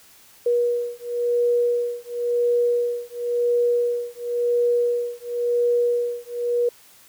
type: beating tone pair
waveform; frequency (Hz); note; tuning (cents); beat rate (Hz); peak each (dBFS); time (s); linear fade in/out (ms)
sine; 480 / 480.95; B4 / B4; -49 / -46; 0.95; -22; 0.46-6.69; 5
effects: white hiss -51 dBFS RMS until 7.08 s